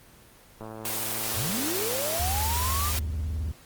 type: click train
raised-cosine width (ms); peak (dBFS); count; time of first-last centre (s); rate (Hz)
1; -25; 174; 0.61-2.183; 110
type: high-pass noise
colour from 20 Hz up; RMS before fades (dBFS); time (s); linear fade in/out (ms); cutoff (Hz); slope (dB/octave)
white; -30; 0.85-2.99; 2; 330; 48
type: linear sweep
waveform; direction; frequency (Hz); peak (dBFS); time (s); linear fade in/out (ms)
sine; up; 61.74 to 1228; -30; 1.33-2.93; 50
type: tone with vibrato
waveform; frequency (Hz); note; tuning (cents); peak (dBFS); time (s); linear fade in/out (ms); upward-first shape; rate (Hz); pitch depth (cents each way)
triangle; 77.1; D#2; -15; -25; 2.19-3.52; 10; sine; 19; 230
effects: pink hiss -53 dBFS RMS until 3.65 s + Opus 24 kbps